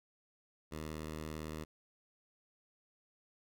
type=tone; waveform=10% pulse; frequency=77.78 Hz; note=D#2; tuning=in tune; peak=-33 dBFS; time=0.71-1.65 s; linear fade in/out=20 ms; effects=none